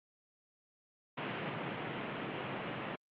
pink band-pass noise, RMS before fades -40 dBFS, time 1.17-2.96 s, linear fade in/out 10 ms, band 120 to 3100 Hz, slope 48 dB/octave, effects Opus 48 kbps

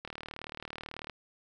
click train, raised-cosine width 0.3 ms, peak -24 dBFS, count 41, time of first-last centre 0.05-1.097 s, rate 38.2 Hz, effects none

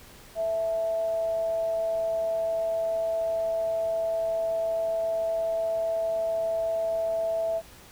sine tone with amplitude modulation, 659.3 Hz, E5, in tune, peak -23 dBFS, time 0.35-7.62 s, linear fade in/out 50 ms, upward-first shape sine, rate 213 Hz, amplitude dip 30%, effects pink hiss -50 dBFS RMS until 7.91 s

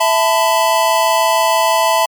square chord, E suspended fourth, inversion none, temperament equal with one note detuned, 659.3 / 880 / 1006.2 Hz, E5 / A5 / B5, 0 / 0 / +32 cents, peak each -16 dBFS, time 0-2.06 s, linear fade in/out 10 ms, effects MP3 96 kbps

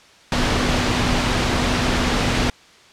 sine tone in noise, 246.9 Hz, B3, in tune, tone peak -25 dBFS, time 0.32-2.5 s, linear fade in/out 2 ms, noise pink, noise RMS -19 dBFS, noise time 0.32-2.5 s, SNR -9 dB, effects white hiss -48 dBFS RMS until 2.92 s + low-pass 5000 Hz 12 dB/octave

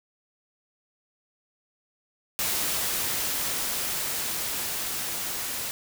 white noise with level ramp, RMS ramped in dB -27 to -32 dBFS, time 2.39-5.71 s, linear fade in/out 0 ms, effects none

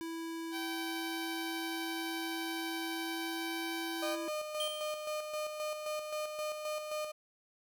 square tone with pitch glide, 329.6 to 331.5 Hz, E4 to E4, 0 to +10 cents, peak -39 dBFS, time 0.01-4.28 s, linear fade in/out 0 ms, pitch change +10 cents, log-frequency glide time 2.96-3.66 s
10% pulse tone, 773 Hz, G5, 24 cents flat, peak -31 dBFS, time 0.51-4.17 s, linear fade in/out 50 ms
35% pulse tone with tremolo, 609 Hz, D#5, 37 cents flat, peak -33 dBFS, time 4.02-7.12 s, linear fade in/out 10 ms, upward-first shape square, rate 3.8 Hz, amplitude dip 45%
square tone with exponential decay, 3136 Hz, G7, in tune, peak -34 dBFS, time 4.6-5.29 s, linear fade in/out 2 ms, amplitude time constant 150 ms
effects none

